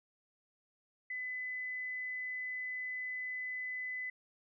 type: tone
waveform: sine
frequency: 2009 Hz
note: B6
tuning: 29 cents sharp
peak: -37 dBFS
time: 1.1-4.1 s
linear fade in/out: 5 ms
effects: none